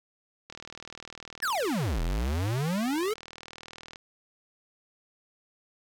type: click train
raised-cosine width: 0.2 ms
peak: -25 dBFS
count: 139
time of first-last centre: 0.5-3.959 s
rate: 39.9 Hz
type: exponential two-way sweep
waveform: square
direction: down then up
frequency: 1864.7 to 38.89 to 454.5 Hz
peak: -27 dBFS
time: 1.42-3.14 s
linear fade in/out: 10 ms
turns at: 2.02 s
effects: none